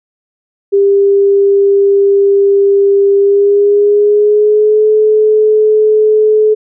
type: tone with pitch glide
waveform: sine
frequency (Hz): 398.3 to 429.4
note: G4 to A4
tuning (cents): +28 to -42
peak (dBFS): -5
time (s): 0.72-6.55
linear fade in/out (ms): 20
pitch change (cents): +130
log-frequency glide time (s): 3.16-4.87
effects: none